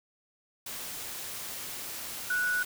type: tone in noise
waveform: sine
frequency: 1473 Hz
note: F#6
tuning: 8 cents flat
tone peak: -26 dBFS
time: 2.3-2.63 s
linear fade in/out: 5 ms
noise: white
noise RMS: -39 dBFS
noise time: 0.66-2.65 s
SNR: +10 dB
effects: none